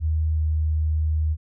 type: tone with pitch glide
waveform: sine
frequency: 78.6 to 77.83 Hz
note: D#2 to D#2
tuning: +18 to +1 cents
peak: -19 dBFS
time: 0-1.37 s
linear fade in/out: 50 ms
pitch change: -17 cents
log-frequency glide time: 0.33-0.4 s
effects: none